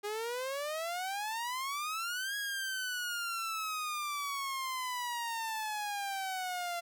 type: exponential two-way sweep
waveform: sawtooth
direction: up then down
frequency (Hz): 406.1 to 1661.2 to 685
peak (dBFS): -31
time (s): 0.03-6.81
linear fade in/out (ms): 20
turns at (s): 2.36
effects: none